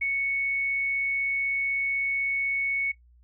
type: tone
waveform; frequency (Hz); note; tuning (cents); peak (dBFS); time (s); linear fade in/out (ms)
sine; 2216; C#7; -1; -24; 0.01-2.92; 10
effects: noise-tail reverb RT60 0.1 s tail -18 dB re dry + added 60 Hz sine -54 dBFS peak until 3.23 s